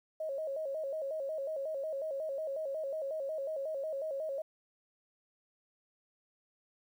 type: tone with vibrato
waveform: sine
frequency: 587.3 Hz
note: D5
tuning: in tune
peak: -34 dBFS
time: 0.2-4.42 s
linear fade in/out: 5 ms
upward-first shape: square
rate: 5.5 Hz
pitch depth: 120 cents each way
effects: 11-bit